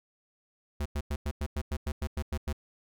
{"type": "tone bursts", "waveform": "square", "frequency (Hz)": 73.42, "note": "D2", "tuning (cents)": 0, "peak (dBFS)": -30, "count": 12, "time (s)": [0.8, 2.528], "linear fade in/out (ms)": 5, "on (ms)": 56, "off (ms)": 96, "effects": []}